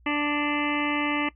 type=harmonic tone; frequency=293.7 Hz; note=D4; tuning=in tune; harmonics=1 / 2 / 3 / 4 / 6 / 7 / 8 / 9 / 10; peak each=-26 / -36 / -33 / -32 / -37 / -30 / -38 / -34 / -38 dBFS; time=0.06-1.29 s; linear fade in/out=5 ms; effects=noise-tail reverb RT60 0.1 s tail -19 dB re dry + added 60 Hz sine -53 dBFS peak until 1.35 s